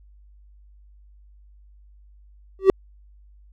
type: tone with exponential growth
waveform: triangle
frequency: 384.2 Hz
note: G4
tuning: 35 cents flat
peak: -3 dBFS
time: 2.59-2.7 s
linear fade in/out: 1 ms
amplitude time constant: 22 ms
effects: added 50 Hz sine -48 dBFS peak until 3.52 s